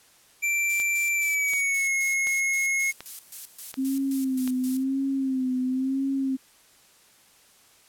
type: tone with pitch glide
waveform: square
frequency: 2349 to 2167 Hz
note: D7 to C#7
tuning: 0 to -40 cents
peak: -23 dBFS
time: 0.42-2.92 s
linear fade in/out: 20 ms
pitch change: -140 cents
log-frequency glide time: 1.14-1.92 s
type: noise with tremolo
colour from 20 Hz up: violet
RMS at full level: -34 dBFS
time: 0.69-4.84 s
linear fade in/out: 10 ms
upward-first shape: square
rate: 3.8 Hz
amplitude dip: 80%
type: click train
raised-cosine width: 0.2 ms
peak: -20 dBFS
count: 6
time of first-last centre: 0.8-4.476 s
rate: 1.36 Hz
type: tone with vibrato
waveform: sine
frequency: 263.1 Hz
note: C4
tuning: 10 cents sharp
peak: -23 dBFS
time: 3.77-6.37 s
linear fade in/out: 20 ms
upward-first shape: sine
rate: 0.97 Hz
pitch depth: 59 cents each way
effects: white hiss -57 dBFS RMS until 7.88 s + low-pass 12000 Hz 12 dB/octave